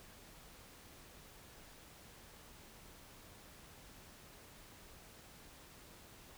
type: silence
effects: pink hiss -58 dBFS RMS until 6.37 s